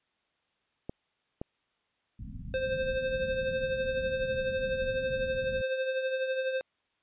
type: clicks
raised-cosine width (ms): 2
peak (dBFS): -22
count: 2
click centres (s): 0.895 / 1.415
type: low-pass noise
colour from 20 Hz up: pink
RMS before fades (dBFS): -41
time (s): 2.19-5.62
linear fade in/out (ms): 5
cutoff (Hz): 260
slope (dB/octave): 96
type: tone with tremolo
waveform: square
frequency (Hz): 523.3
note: C5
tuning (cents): 0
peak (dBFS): -27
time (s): 2.54-6.61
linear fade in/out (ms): 0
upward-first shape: triangle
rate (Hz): 12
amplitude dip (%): 55
effects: white hiss -75 dBFS RMS until 7.02 s + resampled to 8000 Hz